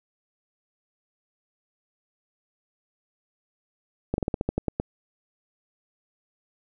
slowing click train, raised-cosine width 2 ms, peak -11 dBFS, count 10, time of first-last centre 4.14-4.799 s, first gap 41 ms, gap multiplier 1.14, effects none

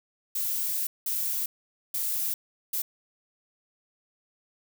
violet noise bursts at uneven times, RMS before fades -29 dBFS, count 4, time 0.35-0.87 / 1.06-1.46 / 1.94-2.34 / 2.73-2.82 s, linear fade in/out 5 ms, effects none

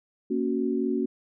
sine chord, F# major, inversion first, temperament equal, 233.1 / 277.2 / 370 Hz, A#3 / C#4 / F#4, 0 / 0 / 0 cents, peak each -28 dBFS, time 0.3-1.06 s, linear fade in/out 10 ms, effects none

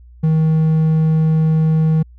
triangle tone, 158.4 Hz, D#3, 31 cents sharp, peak -9 dBFS, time 0.23-2.03 s, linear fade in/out 10 ms, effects added 60 Hz sine -39 dBFS peak until 2.18 s

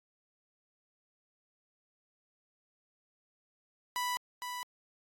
sawtooth tone with echo, 987.8 Hz, B5, in tune, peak -28 dBFS, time 3.96-4.17 s, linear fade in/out 0 ms, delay 460 ms, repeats 1, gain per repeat -6 dB, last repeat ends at 4.63 s, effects AAC 48 kbps

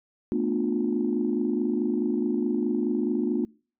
sine chord, B half-diminished seventh, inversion third, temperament just, 222.2 / 246.9 / 296.3 / 355.6 Hz, A3 / B3 / D4 / F4, +17 / 0 / +15 / +31 cents, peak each -28 dBFS, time 0.32-3.45 s, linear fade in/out 0 ms, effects noise-tail reverb RT60 0.4 s tail -26 dB re dry + tanh soft clip ceiling -14 dBFS

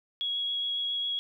sine tone with vibrato, 3326 Hz, G#7, 2 cents sharp, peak -28 dBFS, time 0.21-1.19 s, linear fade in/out 0 ms, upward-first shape triangle, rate 7.3 Hz, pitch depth 11 cents each way, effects 11-bit

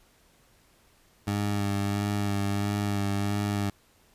20% pulse tone with vibrato, 101.3 Hz, G#2, 43 cents flat, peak -21 dBFS, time 1.27-3.7 s, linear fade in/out 5 ms, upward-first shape sine, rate 1.5 Hz, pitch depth 24 cents each way, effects pink hiss -62 dBFS RMS until 4.14 s + resampled to 32000 Hz

